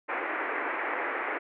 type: band-pass noise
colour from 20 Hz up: white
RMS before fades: -32 dBFS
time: 0.08-1.39 s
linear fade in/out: 20 ms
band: 290 to 2200 Hz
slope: 48 dB/octave
effects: none